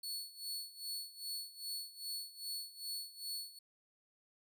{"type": "tone with tremolo", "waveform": "sawtooth", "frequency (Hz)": 4412, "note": "C#8", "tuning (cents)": -9, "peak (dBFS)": -36, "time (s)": [0.03, 3.59], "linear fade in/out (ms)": 5, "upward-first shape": "sine", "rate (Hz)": 2.5, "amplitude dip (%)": 85, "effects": []}